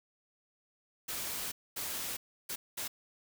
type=noise bursts at uneven times; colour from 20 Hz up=white; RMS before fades=-38 dBFS; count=4; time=1.08-1.52 / 1.76-2.17 / 2.49-2.56 / 2.77-2.88 s; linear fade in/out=10 ms; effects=none